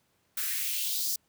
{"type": "noise with high-pass filter sweep", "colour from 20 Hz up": "blue", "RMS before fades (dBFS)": -31, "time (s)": [0.37, 1.16], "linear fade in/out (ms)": 5, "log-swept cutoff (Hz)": [1400, 5500], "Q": 2.6, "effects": ["pink hiss -71 dBFS RMS until 1.28 s", "high-pass 80 Hz 12 dB/octave"]}